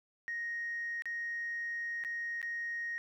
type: tone with dropouts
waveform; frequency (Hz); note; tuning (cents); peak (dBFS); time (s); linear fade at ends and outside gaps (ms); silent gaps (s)
sine; 1870; A#6; +5; -34; 0.28-2.98; 0; 1.021-1.056 / 2.038-2.048 / 2.416-2.428
effects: tanh soft clip ceiling -31 dBFS + 12-bit